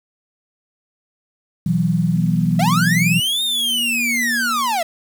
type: chord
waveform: sine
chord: B suspended fourth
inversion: none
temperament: just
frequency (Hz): 123.47 / 164.63 / 185.21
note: B2 / E3 / F#3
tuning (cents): 0 / -2 / +2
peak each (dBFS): -23 / -17 / -19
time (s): 1.66-3.2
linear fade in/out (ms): 5
type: tone with tremolo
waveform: sine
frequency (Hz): 237.5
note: A#3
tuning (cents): +33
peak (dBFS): -24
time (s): 2.15-5.02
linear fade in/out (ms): 5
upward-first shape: sine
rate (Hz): 0.62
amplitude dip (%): 95
type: linear two-way sweep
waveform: 45% pulse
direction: up then down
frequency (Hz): 634 to 3729 to 634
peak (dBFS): -17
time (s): 2.59-4.83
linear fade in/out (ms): 5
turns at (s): 3.43
effects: 7-bit